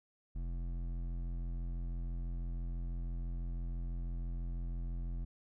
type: tone with hard clipping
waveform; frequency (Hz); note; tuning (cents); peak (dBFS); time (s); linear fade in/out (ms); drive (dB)
sine; 43.03; F1; -25; -38; 0.35-5.25; 10; 11
effects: none